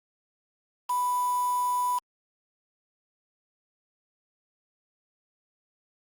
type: tone with quantisation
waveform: sine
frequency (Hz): 989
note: B5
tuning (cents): +2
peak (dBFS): -24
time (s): 0.89-1.99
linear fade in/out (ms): 10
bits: 6
effects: Opus 48 kbps